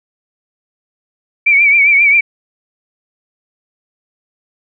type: tone with vibrato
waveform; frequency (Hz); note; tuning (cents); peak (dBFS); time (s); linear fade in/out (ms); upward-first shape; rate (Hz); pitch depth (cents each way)
sine; 2299; D7; -37; -6; 1.46-2.21; 10; triangle; 7.5; 83
effects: none